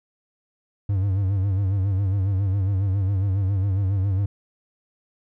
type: tone with vibrato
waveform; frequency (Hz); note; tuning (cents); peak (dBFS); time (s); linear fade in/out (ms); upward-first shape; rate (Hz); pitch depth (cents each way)
triangle; 97.2; G2; -14; -17; 0.89-4.26; 5; sine; 7.3; 81
effects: none